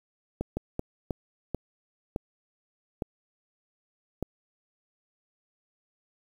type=slowing click train; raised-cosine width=2 ms; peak=-16 dBFS; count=8; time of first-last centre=0.41-4.227 s; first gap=160 ms; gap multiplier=1.4; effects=8-bit

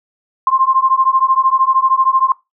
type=beating tone pair; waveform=sine; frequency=1050 / 1063 Hz; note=C6 / C6; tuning=+6 / +27 cents; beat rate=13 Hz; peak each=-13 dBFS; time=0.47-2.32 s; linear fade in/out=2 ms; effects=noise-tail reverb RT60 0.2 s tail -21 dB re dry

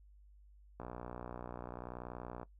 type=click train; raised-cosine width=1 ms; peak=-30 dBFS; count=100; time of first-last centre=0.8-2.431 s; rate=60.7 Hz; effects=noise-tail reverb RT60 0.1 s tail -19 dB re dry + added 50 Hz sine -58 dBFS peak until 2.59 s

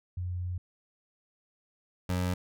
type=tone pair in turn; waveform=sine / 25% pulse; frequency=89.6 / 90.17 Hz; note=F2 / F#2; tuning=+45 / -44 cents; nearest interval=unison; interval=11 cents; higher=second; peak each=-31 / -24 dBFS; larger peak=second; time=0.17-0.58 / 2.09-2.34 s; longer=first; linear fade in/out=5 ms; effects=none

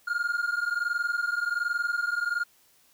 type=tone pair together; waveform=triangle; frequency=1405 / 1426.3 Hz; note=F6 / F6; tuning=+10 / +36 cents; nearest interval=unison; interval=26 cents; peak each=-27 dBFS; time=0.07-2.44 s; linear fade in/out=10 ms; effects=white hiss -62 dBFS RMS until 2.93 s

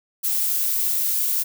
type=noise; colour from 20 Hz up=violet; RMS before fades=-22 dBFS; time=0.23-1.44 s; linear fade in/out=20 ms; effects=none

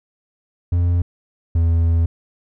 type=tone pair in turn; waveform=triangle; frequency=87.1 / 83.25 Hz; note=F2 / E2; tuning=-4 / +18 cents; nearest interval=minor second; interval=78 cents; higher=first; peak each=-12 / -11 dBFS; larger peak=second; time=0.72-1.02 / 1.55-2.06 s; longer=second; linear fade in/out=5 ms; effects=none

